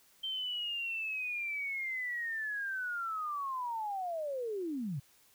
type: linear sweep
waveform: sine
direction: down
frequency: 3136 to 123 Hz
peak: -34 dBFS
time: 0.23-5 s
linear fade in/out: 10 ms
effects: white hiss -65 dBFS RMS until 5.34 s